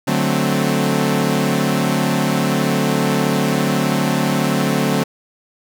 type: chord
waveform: sawtooth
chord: D dominant seventh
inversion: none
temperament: equal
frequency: 146.83 / 185 / 220 / 261.6 Hz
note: D3 / F#3 / A3 / C4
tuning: 0 / 0 / 0 / 0 cents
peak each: -17 dBFS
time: 0.07-5.04 s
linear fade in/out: 10 ms
effects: none